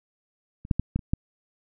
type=clicks; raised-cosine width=5 ms; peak=-27 / -9 / -11 / -12 / -26 / -10 dBFS; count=6; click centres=0.651 / 0.712 / 0.796 / 0.96 / 0.992 / 1.135 s; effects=none